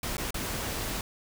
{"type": "noise with dropouts", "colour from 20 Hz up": "pink", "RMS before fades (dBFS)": -33, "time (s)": [0.03, 1.01], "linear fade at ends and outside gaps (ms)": 2, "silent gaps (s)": [[0.169, 0.18], [0.307, 0.343]], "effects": []}